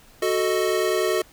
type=chord; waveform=square; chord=D# diminished; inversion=first; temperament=equal; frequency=370 / 440 / 622.3 Hz; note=F#4 / A4 / D#5; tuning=0 / 0 / 0 cents; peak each=-24 / -25 / -27 dBFS; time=0.22-1.22 s; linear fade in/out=5 ms; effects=pink hiss -52 dBFS RMS until 1.32 s